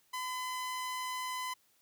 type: tone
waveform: sawtooth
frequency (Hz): 1013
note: B5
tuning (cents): +44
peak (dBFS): -32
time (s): 0.13-1.54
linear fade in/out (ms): 10
effects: white hiss -70 dBFS RMS until 1.81 s + high-pass 60 Hz 12 dB/octave